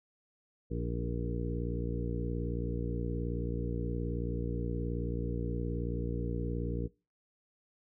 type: harmonic tone with a mistuned harmonic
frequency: 58.8 Hz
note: A#1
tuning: 16 cents sharp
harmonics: 1 / 2 / 3 / 4 / 5 / 6 / 7 / 8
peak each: -36 / -38 / -39 / -45 / -41 / -47 / -46 / -42 dBFS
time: 0.7-6.88 s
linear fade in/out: 20 ms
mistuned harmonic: 7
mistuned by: -18 cents
effects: noise-tail reverb RT60 0.3 s tail -23 dB re dry